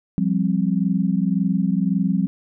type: chord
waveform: sine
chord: F suspended second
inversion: none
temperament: just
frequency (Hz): 174.61 / 196.44 / 261.9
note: F3 / G3 / C4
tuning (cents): 0 / +4 / +2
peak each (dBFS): -21 / -20 / -25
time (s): 0.18-2.27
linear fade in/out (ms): 0
effects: none